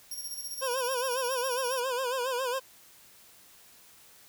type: tone with tremolo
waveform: 15% pulse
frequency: 5588 Hz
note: F8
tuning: in tune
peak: -29 dBFS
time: 0.11-1.8 s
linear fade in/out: 5 ms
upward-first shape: square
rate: 15 Hz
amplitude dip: 50%
type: tone with vibrato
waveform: 25% pulse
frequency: 507 Hz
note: B4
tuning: 45 cents sharp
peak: -25 dBFS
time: 0.61-2.6 s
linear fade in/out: 20 ms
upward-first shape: sine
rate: 7.3 Hz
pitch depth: 100 cents each way
effects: white hiss -56 dBFS RMS until 4.28 s